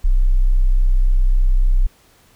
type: tone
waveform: sine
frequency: 31.76 Hz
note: B0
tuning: 49 cents sharp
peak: -10 dBFS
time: 0.04-1.87 s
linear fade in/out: 10 ms
effects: pink hiss -53 dBFS RMS until 2.35 s